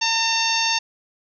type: harmonic tone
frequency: 906 Hz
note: A#5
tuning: 50 cents flat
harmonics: 1 / 2 / 3 / 4 / 5 / 6 / 7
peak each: -25 / -29 / -24 / -27 / -26 / -26 / -28 dBFS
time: 0.01-0.79 s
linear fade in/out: 10 ms
effects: none